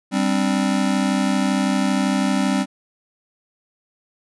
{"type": "chord", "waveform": "square", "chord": "G suspended fourth", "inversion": "none", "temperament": "just", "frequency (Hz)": [196, 261.3, 294], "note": ["G3", "C4", "D4"], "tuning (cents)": [0, -2, 2], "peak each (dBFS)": [-21, -22, -26], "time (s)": [0.11, 2.66], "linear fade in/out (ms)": 50, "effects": ["resampled to 24000 Hz"]}